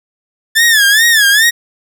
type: tone with vibrato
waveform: sawtooth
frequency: 1739 Hz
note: A6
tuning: 21 cents flat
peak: -3 dBFS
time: 0.55-1.51 s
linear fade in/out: 20 ms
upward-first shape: sine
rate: 2.4 Hz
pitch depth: 140 cents each way
effects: none